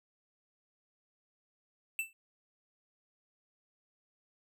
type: tone with exponential decay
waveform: square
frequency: 2659 Hz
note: E7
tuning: 14 cents sharp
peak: -29 dBFS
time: 1.99-2.13 s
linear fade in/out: 1 ms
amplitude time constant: 30 ms
effects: none